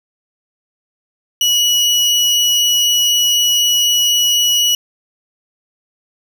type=tone; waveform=30% pulse; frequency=2926 Hz; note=F#7; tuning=20 cents flat; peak=-8 dBFS; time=1.41-4.75 s; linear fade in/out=2 ms; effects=none